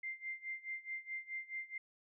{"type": "tone with tremolo", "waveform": "sine", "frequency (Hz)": 2093, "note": "C7", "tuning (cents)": 0, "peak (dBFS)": -38, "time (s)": [0.03, 1.78], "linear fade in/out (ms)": 5, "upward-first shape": "sine", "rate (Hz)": 4.7, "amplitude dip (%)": 90, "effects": []}